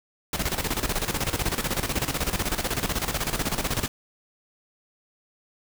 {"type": "noise with tremolo", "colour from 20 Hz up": "pink", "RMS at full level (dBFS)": -25, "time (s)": [0.33, 3.88], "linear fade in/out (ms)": 2, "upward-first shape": "square", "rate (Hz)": 16, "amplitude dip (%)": 70, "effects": []}